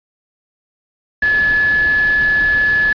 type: tone in noise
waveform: sine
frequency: 1713 Hz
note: A6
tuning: 47 cents flat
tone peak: -11 dBFS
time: 1.22-2.93 s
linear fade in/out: 5 ms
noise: pink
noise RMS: -28 dBFS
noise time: 1.22-2.93 s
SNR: +14 dB
effects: resampled to 11025 Hz